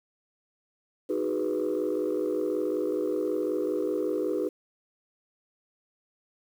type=chord; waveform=sine; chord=G# minor seventh; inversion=second; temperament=equal; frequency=311.1 / 370 / 415.3 / 493.9 Hz; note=D#4 / F#4 / G#4 / B4; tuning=0 / 0 / 0 / 0 cents; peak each=-30 dBFS; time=1.09-4.49 s; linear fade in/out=10 ms; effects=tanh soft clip ceiling -20 dBFS + 9-bit